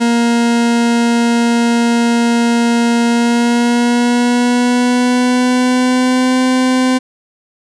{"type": "tone with pitch glide", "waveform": "40% pulse", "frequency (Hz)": [234.9, 256.2], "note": ["A#3", "C4"], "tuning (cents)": [13, -36], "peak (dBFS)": -9, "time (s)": [0, 6.99], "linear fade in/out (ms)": 20, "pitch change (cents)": 151, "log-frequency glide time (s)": [3.06, 6.41], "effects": ["resampled to 22050 Hz", "8-bit"]}